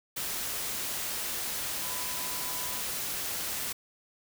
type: tone in noise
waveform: sine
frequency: 999 Hz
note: B5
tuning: 20 cents sharp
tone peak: -44 dBFS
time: 1.82-2.81 s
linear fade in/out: 10 ms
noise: white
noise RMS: -34 dBFS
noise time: 0.16-3.73 s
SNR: -13 dB
effects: none